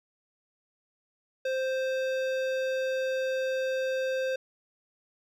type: tone with hard clipping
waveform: sine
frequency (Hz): 523.3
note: C5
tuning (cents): 0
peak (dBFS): -29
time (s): 1.45-4.36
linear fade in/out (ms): 5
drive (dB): 15
effects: none